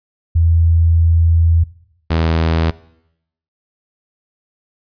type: tone pair in turn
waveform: sine / sawtooth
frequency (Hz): 83 / 81.43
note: E2 / E2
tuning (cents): +12 / -21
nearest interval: unison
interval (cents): 33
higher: first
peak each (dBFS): -9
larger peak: neither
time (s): 0.35-1.64 / 2.1-2.71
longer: first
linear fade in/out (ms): 10
effects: noise-tail reverb RT60 0.8 s tail -20 dB re dry + resampled to 11025 Hz